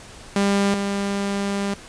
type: tone pair in turn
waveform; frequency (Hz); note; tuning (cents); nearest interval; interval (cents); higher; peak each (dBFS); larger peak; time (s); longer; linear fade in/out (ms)
sawtooth; 199.6 / 199.6; G3 / G3; +32 / +32; unison; 0; neither; -13 / -18; first; 0.36-0.74 / 0.74-1.74; second; 2
effects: pink hiss -42 dBFS RMS until 1.88 s + resampled to 22050 Hz